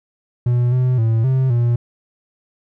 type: tone with pitch steps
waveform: triangle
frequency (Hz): 121.8 / 126.9 / 112.6 / 131.4 / 119.2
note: B2 / B2 / A2 / C3 / A#2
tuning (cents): -24 / +47 / +40 / +8 / +39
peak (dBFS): -11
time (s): 0.46-1.76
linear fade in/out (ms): 5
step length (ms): 260
effects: none